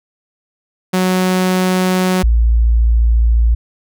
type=tone pair in turn; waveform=sawtooth / sine; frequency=184.6 / 57.15 Hz; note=F#3 / A#1; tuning=-4 / -34 cents; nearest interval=octave + minor sixth; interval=2030 cents; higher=first; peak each=-8 dBFS; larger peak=neither; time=0.93-2.23 / 2.23-3.55 s; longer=second; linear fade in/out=10 ms; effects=none